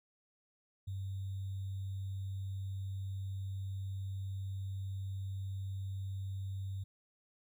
sine tone with sample-and-hold, 96.7 Hz, G2, 23 cents flat, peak -37 dBFS, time 0.87-6.84 s, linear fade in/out 10 ms, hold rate 3675 Hz, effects none

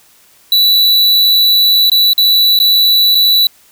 square tone with dropouts, 3951 Hz, B7, in tune, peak -7 dBFS, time 0.52-3.47 s, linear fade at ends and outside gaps 2 ms, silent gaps 1.898-1.917 / 2.133-2.179 / 2.59-2.6 / 3.148-3.152 s, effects white hiss -47 dBFS RMS until 3.71 s

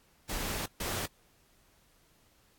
pink noise bursts at uneven times, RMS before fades -35 dBFS, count 2, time 0.29-0.66 / 0.8-1.06 s, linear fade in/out 5 ms, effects pink hiss -66 dBFS RMS until 2.58 s + AAC 64 kbps

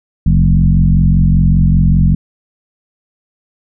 sine tone with frequency modulation, 109.1 Hz, A2, 14 cents flat, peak -6 dBFS, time 0.26-2.15 s, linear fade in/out 5 ms, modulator 45.1 Hz, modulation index 1.9, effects none

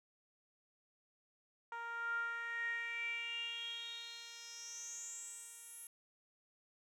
10% pulse tone with band-pass filter sweep, 466.2 Hz, A#4, in tune, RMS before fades -44 dBFS, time 1.72-5.87 s, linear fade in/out 2 ms, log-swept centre 1100 to 11000 Hz, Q 8.1, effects none

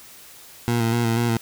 20% pulse tone with vibrato, 116.54 Hz, A#2, in tune, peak -14 dBFS, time 0.68-1.37 s, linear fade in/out 0 ms, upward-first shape square, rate 4.1 Hz, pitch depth 31 cents each way, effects white hiss -45 dBFS RMS until 1.41 s

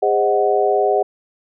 sine chord, Ab dominant seventh, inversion none, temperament equal with one note detuned, 407.5 / 523.3 / 622.3 / 740 Hz, Ab4 / C5 / Eb5 / Gb5, -33 / 0 / 0 / 0 cents, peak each -17 / -22 / -20 / -18 dBFS, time 0.02-1.03 s, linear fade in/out 10 ms, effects none

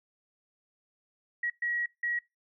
sine tone bursts at uneven times, 1910 Hz, A#6, 42 cents sharp, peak -28 dBFS, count 3, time 1.43-1.5 / 1.62-1.86 / 2.03-2.19 s, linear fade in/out 5 ms, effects noise-tail reverb RT60 0.2 s tail -23 dB re dry

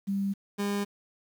sine / 30% pulse tone pair in turn, 197.4 / 202.5 Hz, G3 / G#3, +12 / -43 cents, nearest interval unison, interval 45 cents, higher second, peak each -26 / -25 dBFS, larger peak second, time 0.07-0.34 / 0.58-0.85 s, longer neither, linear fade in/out 20 ms, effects 9-bit

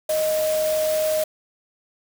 sine tone in noise, 622.3 Hz, D#5, in tune, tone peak -19 dBFS, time 0.09-1.24 s, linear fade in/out 5 ms, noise white, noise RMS -31 dBFS, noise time 0.09-1.24 s, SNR +9 dB, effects none

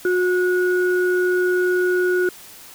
sine tone pair together, 362.6 / 1458.4 Hz, F#4 / F#6, -35 / -25 cents, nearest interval 2 octaves, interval 2410 cents, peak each -16 / -22 dBFS, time 0.05-2.29 s, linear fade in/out 2 ms, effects tanh soft clip ceiling -8 dBFS + white hiss -42 dBFS RMS until 2.74 s

